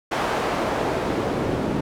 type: noise with band-pass filter sweep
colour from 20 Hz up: pink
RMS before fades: -24 dBFS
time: 0.11-1.81 s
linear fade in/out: 10 ms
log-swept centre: 840 to 270 Hz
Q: 0.77
effects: none